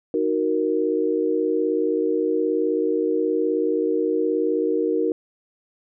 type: chord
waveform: sine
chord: D# minor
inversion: none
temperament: equal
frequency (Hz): 311.1 / 370 / 466.2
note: D#4 / F#4 / A#4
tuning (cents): 0 / 0 / 0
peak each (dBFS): -24 / -24 / -22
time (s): 0.14-5.12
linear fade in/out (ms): 2
effects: none